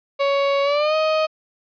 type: tone with pitch glide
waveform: 35% pulse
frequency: 558 to 626.3 Hz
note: C#5 to D#5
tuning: +11 to +11 cents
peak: -15 dBFS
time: 0.19-1.27 s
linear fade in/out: 20 ms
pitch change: +200 cents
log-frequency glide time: 0.63-0.95 s
effects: resampled to 11025 Hz